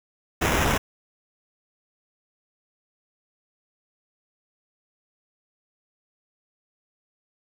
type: noise with sample-and-hold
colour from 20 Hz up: pink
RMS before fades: -22 dBFS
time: 0.41-0.78 s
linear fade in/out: 10 ms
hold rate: 4410 Hz
effects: none